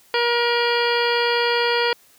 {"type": "harmonic tone", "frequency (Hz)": 475.2, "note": "A#4", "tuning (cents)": 33, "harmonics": [1, 2, 3, 4, 5, 6, 7, 9, 10], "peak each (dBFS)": [-21, -24, -26, -27, -28, -29, -29, -31, -31], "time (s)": [0.14, 1.93], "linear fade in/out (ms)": 2, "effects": ["white hiss -54 dBFS RMS until 2.18 s"]}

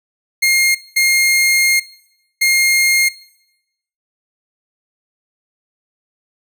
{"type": "tone bursts at uneven times", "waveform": "sawtooth", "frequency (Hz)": 2131, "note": "C7", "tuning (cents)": 31, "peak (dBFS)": -7, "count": 3, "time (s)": [[0.42, 0.75], [0.96, 1.8], [2.41, 3.09]], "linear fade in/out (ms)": 10, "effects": ["noise-tail reverb RT60 0.9 s tail -20 dB re dry"]}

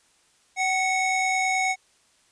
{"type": "tone pair together", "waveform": "square", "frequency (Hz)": [756.5, 2200], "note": ["F#5", "C#7"], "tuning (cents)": [38, -14], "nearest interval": "octave + tritone", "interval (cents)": 1848, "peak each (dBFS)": [-25, -25], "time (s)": [0.56, 1.76], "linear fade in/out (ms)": 50, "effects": ["white hiss -62 dBFS RMS until 2.31 s", "resampled to 22050 Hz"]}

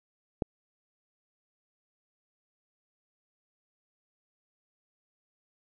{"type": "click", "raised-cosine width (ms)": 2, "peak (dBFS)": -14, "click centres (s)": 0.422, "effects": []}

